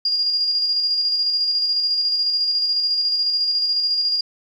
sine tone with tremolo, 4828 Hz, D8, 47 cents sharp, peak -16 dBFS, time 0.05-4.21 s, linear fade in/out 5 ms, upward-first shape square, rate 14 Hz, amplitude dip 30%, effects 9-bit

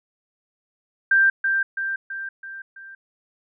sine tone with echo, 1577 Hz, G6, 10 cents sharp, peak -13 dBFS, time 1.11-1.3 s, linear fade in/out 5 ms, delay 330 ms, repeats 5, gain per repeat -5 dB, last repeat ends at 2.95 s, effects none

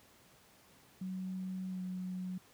sine tone with pitch glide, 186.7 to 183.92 Hz, F#3 to F#3, +16 to -10 cents, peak -37 dBFS, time 1.01-2.38 s, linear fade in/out 5 ms, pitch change -26 cents, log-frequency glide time 1.69-1.8 s, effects pink hiss -63 dBFS RMS until 2.53 s + high-pass 80 Hz 12 dB/octave

